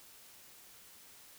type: silence
effects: white hiss -57 dBFS RMS until 1.38 s